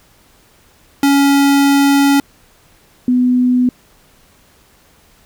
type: tone pair in turn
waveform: square / sine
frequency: 279.9 / 249.4 Hz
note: C#4 / B3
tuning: +17 / +17 cents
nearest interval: major second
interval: 200 cents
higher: first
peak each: -9 dBFS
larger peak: neither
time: 1.03-2.2 / 3.08-3.69 s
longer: first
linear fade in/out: 2 ms
effects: pink hiss -50 dBFS RMS until 5.25 s